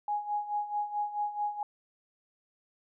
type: tone with tremolo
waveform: sine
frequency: 830.6 Hz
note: G#5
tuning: in tune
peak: -27 dBFS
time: 0.08-1.63 s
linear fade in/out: 2 ms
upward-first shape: sine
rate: 4.6 Hz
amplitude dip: 75%
effects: none